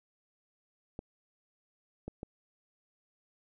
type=clicks; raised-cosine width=2 ms; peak=-26 dBFS; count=3; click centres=0.991 / 2.08 / 2.231 s; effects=none